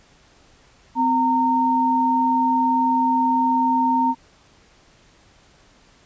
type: tone pair together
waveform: sine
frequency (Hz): 256.9 / 919.2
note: C4 / A#5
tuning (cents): -32 / -25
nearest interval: octave + minor seventh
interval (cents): 2207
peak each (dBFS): -21 / -17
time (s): 0.95-4.15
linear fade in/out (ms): 50
effects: pink hiss -54 dBFS RMS until 6.05 s + resampled to 16000 Hz